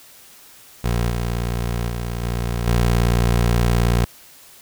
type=tone with level steps; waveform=20% pulse; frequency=58.8 Hz; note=A#1; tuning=16 cents sharp; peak=-13 / -16 / -19 / -16 / -10 dBFS; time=0.84-4.05 s; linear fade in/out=5 ms; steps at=1.09 / 1.88 / 2.22 / 2.66 s; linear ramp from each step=20 ms; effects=white hiss -46 dBFS RMS until 4.61 s